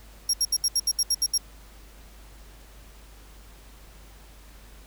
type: tone bursts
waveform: 30% pulse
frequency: 5588 Hz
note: F8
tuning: in tune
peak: -16 dBFS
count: 10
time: 0.29-1.379 s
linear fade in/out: 5 ms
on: 45 ms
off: 71 ms
effects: added 50 Hz sine -47 dBFS peak until 4.86 s + pink hiss -53 dBFS RMS until 4.86 s